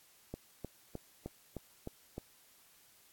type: click train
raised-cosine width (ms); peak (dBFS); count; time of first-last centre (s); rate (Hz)
2; -27; 7; 0.34-2.18; 3.26
effects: white hiss -64 dBFS RMS until 3.12 s + AAC 64 kbps